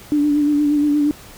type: tone with vibrato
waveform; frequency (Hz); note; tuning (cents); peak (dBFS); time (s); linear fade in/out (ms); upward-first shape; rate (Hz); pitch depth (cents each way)
sine; 293.7; D4; 0; -13; 0.12-1.11; 0; sine; 8.5; 31
effects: pink hiss -41 dBFS RMS until 1.37 s